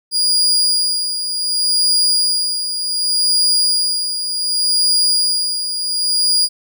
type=tone with tremolo; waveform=35% pulse; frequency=4859 Hz; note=D#8; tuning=42 cents flat; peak=-10 dBFS; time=0.11-6.49 s; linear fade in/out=50 ms; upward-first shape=sine; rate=0.67 Hz; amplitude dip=60%; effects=none